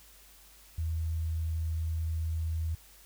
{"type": "tone", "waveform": "sine", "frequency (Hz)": 80.9, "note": "E2", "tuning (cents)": -32, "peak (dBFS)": -29, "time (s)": [0.78, 2.75], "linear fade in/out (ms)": 5, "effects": ["added 50 Hz sine -59 dBFS peak until 3.05 s", "white hiss -57 dBFS RMS until 3.05 s"]}